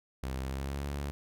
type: tone with pitch glide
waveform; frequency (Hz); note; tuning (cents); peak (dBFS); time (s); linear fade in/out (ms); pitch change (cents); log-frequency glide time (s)
sawtooth; 65.7 to 70.82; C2 to C#2; +8 to +38; -30; 0.23-1.11; 0; +130; 0.41-0.85
effects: none